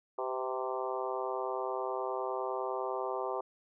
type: harmonic tone with a mistuned harmonic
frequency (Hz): 130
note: C3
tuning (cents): -11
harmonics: 3 / 4 / 5 / 6 / 7 / 8 / 9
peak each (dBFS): -38 / -39 / -40 / -41 / -41 / -42 / -43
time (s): 0.18-3.41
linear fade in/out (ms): 5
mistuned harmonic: 4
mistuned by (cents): -32
effects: none